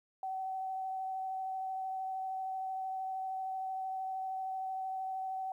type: tone with vibrato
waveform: sine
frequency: 760 Hz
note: F#5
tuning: 46 cents sharp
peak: -35 dBFS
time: 0.23-5.52 s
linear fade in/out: 2 ms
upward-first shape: triangle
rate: 13 Hz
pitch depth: 15 cents each way
effects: 12-bit